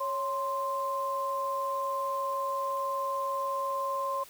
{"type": "tone pair together", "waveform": "sine", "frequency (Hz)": [553, 1046.5], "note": ["C#5", "C6"], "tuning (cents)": [-4, 0], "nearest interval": "major seventh", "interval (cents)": 1104, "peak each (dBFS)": [-34, -30], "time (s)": [0, 4.24], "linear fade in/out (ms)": 10, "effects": ["white hiss -52 dBFS RMS until 4.29 s"]}